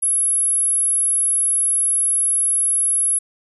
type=tone; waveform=sine; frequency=10780 Hz; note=E9; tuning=38 cents sharp; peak=-15 dBFS; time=0.02-3.19 s; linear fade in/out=10 ms; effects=none